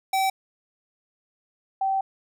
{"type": "tone pair in turn", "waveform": ["square", "sine"], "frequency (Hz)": [769, 773.9], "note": ["G5", "G5"], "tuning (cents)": [-33, -22], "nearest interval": "unison", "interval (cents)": 11, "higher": "second", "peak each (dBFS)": -21, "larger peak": "neither", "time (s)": [[0.13, 0.3], [1.81, 2.01]], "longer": "second", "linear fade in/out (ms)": 5, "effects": []}